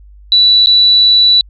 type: tone with dropouts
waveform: sine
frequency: 3951 Hz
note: B7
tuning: in tune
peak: -4 dBFS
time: 0.32-1.41 s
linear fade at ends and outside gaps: 1 ms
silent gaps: 0.66-0.67 s
effects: added 50 Hz sine -35 dBFS peak until 1.49 s + MP3 64 kbps